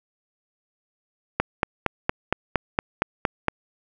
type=click train; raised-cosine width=0.5 ms; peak=-4 dBFS; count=10; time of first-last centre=1.4-3.483 s; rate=4.32 Hz; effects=none